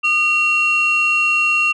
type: tone pair together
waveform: sine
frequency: 1219.6 / 2738 Hz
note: D#6 / F7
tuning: -35 / -35 cents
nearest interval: octave + major second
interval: 1400 cents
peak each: -19 / -12 dBFS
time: 0.03-1.73 s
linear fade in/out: 20 ms
effects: tanh soft clip ceiling -10 dBFS